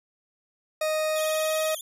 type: tone with pitch glide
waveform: 40% pulse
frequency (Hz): 622.3 to 628.1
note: D#5 to D#5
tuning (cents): 0 to +16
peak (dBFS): -23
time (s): 0.81-1.75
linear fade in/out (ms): 5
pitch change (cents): +16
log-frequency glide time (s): 1.09-1.58
type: tone with vibrato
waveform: 5% pulse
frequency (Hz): 3322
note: G#7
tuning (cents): 0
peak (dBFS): -27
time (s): 1.16-1.81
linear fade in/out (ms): 2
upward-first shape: sine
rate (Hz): 19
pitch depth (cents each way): 110
effects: resampled to 32000 Hz